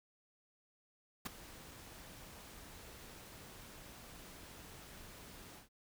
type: noise with ADSR envelope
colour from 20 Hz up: pink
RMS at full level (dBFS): -38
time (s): 1.25-5.69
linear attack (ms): 13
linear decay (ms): 13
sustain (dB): -16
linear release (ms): 130
effects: none